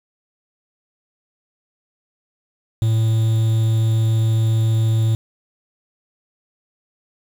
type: tone with quantisation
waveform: triangle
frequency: 111.6 Hz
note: A2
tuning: 25 cents sharp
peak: -12 dBFS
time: 2.82-5.15 s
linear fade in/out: 0 ms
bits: 6
effects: none